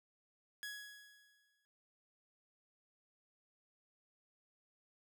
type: tone with exponential decay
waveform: sawtooth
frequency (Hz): 1673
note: G#6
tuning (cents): +12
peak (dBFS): -38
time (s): 0.63-1.65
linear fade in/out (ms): 0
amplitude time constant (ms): 220
effects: none